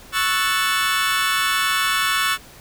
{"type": "chord", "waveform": "25% pulse", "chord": "F# minor seventh", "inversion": "second", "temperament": "equal", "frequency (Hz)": [1108.7, 1318.5, 1480, 1760], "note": ["C#6", "E6", "F#6", "A6"], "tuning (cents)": [0, 0, 0, 0], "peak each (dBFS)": -20, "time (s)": [0.12, 2.38], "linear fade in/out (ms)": 50, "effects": ["pink hiss -44 dBFS RMS until 2.6 s"]}